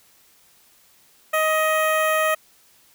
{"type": "tone with notch filter", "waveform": "15% pulse", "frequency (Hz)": 628, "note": "D#5", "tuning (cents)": 16, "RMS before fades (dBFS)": -20, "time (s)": [1.33, 2.35], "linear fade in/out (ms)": 10, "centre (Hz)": 5200, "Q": 0.84, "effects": ["white hiss -56 dBFS RMS until 2.94 s"]}